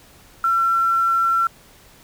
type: tone with quantisation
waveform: sine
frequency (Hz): 1353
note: E6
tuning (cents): +45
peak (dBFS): -15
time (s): 0.44-1.47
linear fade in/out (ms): 2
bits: 7
effects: pink hiss -49 dBFS RMS until 2.03 s